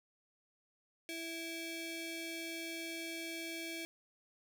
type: ring-modulated tone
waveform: sawtooth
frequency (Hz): 989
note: B5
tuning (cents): +2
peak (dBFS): -34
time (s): 1.09-3.85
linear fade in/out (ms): 0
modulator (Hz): 1320
effects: none